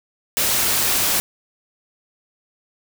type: noise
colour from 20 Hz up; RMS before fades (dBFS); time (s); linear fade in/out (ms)
white; -19; 0.37-1.2; 0
effects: none